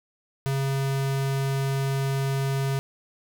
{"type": "tone", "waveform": "square", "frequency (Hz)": 136.3, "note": "C#3", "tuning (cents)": -29, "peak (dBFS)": -24, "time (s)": [0.46, 2.79], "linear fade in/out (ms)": 0, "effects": []}